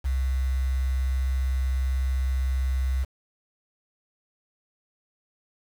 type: tone with quantisation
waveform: sine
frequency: 65.41 Hz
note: C2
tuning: in tune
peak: -22 dBFS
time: 0.04-3.05 s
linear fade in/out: 20 ms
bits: 7
effects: none